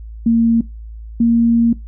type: tone pair in turn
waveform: sine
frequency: 229.8 / 232.5 Hz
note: A#3 / A#3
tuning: -25 / -4 cents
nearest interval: unison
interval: 21 cents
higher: second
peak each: -9 dBFS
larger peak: neither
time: 0.26-0.61 / 1.2-1.73 s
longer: second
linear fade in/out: 5 ms
effects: noise-tail reverb RT60 0.2 s tail -20 dB re dry + added 55 Hz sine -29 dBFS peak until 1.87 s